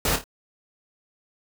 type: noise with echo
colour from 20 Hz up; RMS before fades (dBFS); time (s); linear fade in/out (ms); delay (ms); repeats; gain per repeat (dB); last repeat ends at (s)
pink; -23; 0.05-0.16; 2; 27; 3; -8; 0.241
effects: none